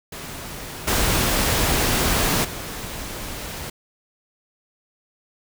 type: noise with level steps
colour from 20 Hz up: pink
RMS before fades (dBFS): -34 / -20 / -32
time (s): 0.12-3.7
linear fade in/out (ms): 5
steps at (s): 0.87 / 2.44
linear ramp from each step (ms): 10
effects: none